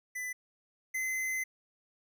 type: tone pair in turn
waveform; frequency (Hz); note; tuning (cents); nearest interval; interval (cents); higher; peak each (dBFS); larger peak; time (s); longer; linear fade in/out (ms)
square; 2000 / 2049; B6 / C7; +21 / -37; unison; 42; second; -36 / -32; second; 0.15-0.33 / 0.94-1.44; second; 10
effects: none